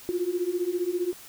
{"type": "beating tone pair", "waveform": "sine", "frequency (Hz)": [345.5, 360.5], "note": ["F4", "F#4"], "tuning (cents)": [-19, -45], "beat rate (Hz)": 15, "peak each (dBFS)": [-29, -27], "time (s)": [0.09, 1.13], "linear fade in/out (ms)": 0, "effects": ["white hiss -47 dBFS RMS until 1.28 s"]}